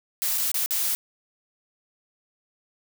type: noise with dropouts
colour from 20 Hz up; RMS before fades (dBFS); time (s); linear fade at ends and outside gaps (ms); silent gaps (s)
blue; -25; 0.22-0.95; 0; 0.376-0.38 / 0.516-0.543 / 0.66-0.708
effects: none